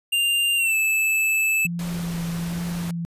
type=tone with pitch glide; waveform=square; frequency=2794 to 2622 Hz; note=F7 to E7; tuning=0 to -10 cents; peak=-19 dBFS; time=0.12-1.67 s; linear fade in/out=10 ms; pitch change=-110 cents; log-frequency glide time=0.56-0.75 s
type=tone with vibrato; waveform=sine; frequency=170.5 Hz; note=F3; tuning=41 cents flat; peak=-25 dBFS; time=1.65-3.05 s; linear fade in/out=0 ms; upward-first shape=sine; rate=1.2 Hz; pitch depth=20 cents each way
type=noise; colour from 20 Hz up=pink; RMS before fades=-36 dBFS; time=1.79-2.91 s; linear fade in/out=2 ms
effects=resampled to 32000 Hz